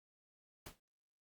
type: noise with exponential decay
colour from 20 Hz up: pink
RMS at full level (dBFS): -45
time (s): 0.66-0.8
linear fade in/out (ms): 5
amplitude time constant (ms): 29
effects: Opus 48 kbps